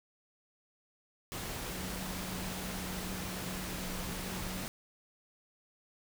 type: tone in noise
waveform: sine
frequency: 185 Hz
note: F#3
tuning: in tune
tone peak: -42 dBFS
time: 1.71-4.63 s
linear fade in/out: 0 ms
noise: pink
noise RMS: -40 dBFS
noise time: 1.32-4.68 s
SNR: -5 dB
effects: none